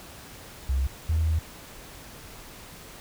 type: tone pair in turn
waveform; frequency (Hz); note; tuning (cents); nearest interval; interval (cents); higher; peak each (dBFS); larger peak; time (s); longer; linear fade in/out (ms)
sine; 66.4 / 79.9; C2 / D#2; +26 / +47; minor third; 321; second; -21 / -20; second; 0.69-0.87 / 1.09-1.39; second; 5
effects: tanh soft clip ceiling -16 dBFS + pink hiss -45 dBFS RMS until 3 s